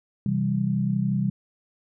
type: chord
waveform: sine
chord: C major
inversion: none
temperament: equal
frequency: 130.81 / 164.81 / 196 Hz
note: C3 / E3 / G3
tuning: 0 / 0 / 0 cents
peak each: -26 / -28 / -24 dBFS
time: 0.26-1.3 s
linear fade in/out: 2 ms
effects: none